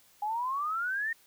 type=exponential sweep; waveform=sine; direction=up; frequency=816 to 1864.7 Hz; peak=-29 dBFS; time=0.22-1.13 s; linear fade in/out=5 ms; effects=white hiss -62 dBFS RMS until 1.26 s